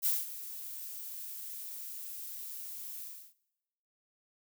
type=noise with ADSR envelope; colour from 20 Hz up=violet; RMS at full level=-28 dBFS; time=0.02-3.34 s; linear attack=42 ms; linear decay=190 ms; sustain=-15 dB; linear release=330 ms; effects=noise-tail reverb RT60 1.0 s tail -22 dB re dry